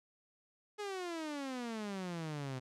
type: exponential sweep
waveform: sawtooth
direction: down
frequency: 423.9 to 126.2 Hz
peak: -35 dBFS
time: 0.78-2.6 s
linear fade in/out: 20 ms
effects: low-pass 8000 Hz 12 dB/octave